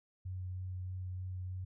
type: tone with vibrato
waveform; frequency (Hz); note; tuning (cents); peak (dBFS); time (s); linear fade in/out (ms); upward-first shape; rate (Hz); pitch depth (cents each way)
sine; 92.1; F#2; -7; -38; 0.25-1.65; 10; sine; 3.2; 11
effects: none